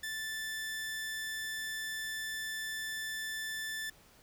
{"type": "tone", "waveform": "sawtooth", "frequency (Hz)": 1760, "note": "A6", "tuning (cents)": 0, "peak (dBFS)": -33, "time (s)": [0.03, 3.9], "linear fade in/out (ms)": 5, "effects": ["pink hiss -61 dBFS RMS until 4.22 s"]}